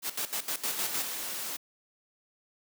white noise with tremolo, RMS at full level -32 dBFS, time 0.02-1.1 s, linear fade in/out 50 ms, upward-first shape square, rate 6.5 Hz, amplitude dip 80%
white noise, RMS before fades -36 dBFS, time 0.64-1.57 s, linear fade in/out 10 ms
effects high-pass 200 Hz 12 dB/octave

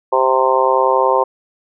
harmonic tone, 130.81 Hz, C3, in tune, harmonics 3 / 4 / 5 / 6 / 7 / 8, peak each -19 / -16 / -22 / -22 / -16 / -18 dBFS, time 0.12-1.24 s, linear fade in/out 10 ms, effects none

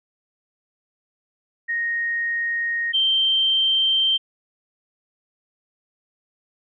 sine tone pair in turn, 1864.7 / 3136 Hz, A#6 / G7, 0 / 0 cents, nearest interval major sixth, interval 900 cents, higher second, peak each -21 / -16 dBFS, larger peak second, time 1.68-2.93 / 2.93-4.18 s, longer neither, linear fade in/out 20 ms, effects none

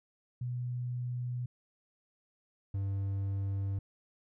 sine / triangle tone pair in turn, 123.3 / 98.2 Hz, B2 / G2, -2 / +4 cents, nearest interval major third, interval 394 cents, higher first, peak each -33 / -29 dBFS, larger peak second, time 0.41-1.46 / 2.74-3.79 s, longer neither, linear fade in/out 5 ms, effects none

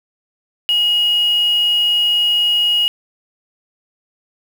sine tone with quantisation, 2884 Hz, F#7, 45 cents flat, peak -12 dBFS, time 0.69-2.88 s, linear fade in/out 0 ms, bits 5, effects none

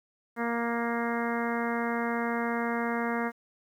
harmonic tone, 234.3 Hz, A#3, 9 cents sharp, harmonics 1 / 2 / 3 / 4 / 5 / 6 / 7 / 8 / 9, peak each -31 / -34 / -36 / -37 / -38 / -39 / -39 / -40 / -41 dBFS, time 0.36-3.32 s, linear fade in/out 50 ms, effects 10-bit

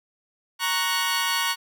15% pulse chord, F# major, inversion first, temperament equal, 932.3 / 1108.7 / 1480 Hz, A#5 / C#6 / F#6, 0 / 0 / 0 cents, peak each -20 / -20 / -21 dBFS, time 0.59-1.56 s, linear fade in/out 50 ms, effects none

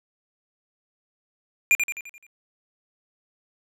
square tone with echo, 2400 Hz, D7, 37 cents sharp, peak -15 dBFS, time 1.71-1.75 s, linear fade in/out 0 ms, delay 86 ms, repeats 6, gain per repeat -6 dB, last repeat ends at 2.266 s, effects low-pass 12000 Hz 12 dB/octave

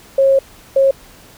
sine tone bursts at uneven times, 542 Hz, C#5, 39 cents flat, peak -8 dBFS, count 2, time 0.18-0.39 / 0.76-0.91 s, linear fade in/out 5 ms, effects pink hiss -43 dBFS RMS until 1.37 s

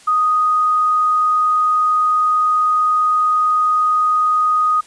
sine tone, 1244.5 Hz, D#6, in tune, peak -12 dBFS, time 0.07-4.81 s, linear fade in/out 10 ms, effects white hiss -45 dBFS RMS until 4.86 s + resampled to 22050 Hz

